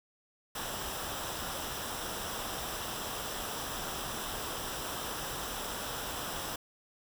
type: noise with comb filter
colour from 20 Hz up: pink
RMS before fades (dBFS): -38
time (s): 0.55-6.56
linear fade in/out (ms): 5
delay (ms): 0.45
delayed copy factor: -0.55
effects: none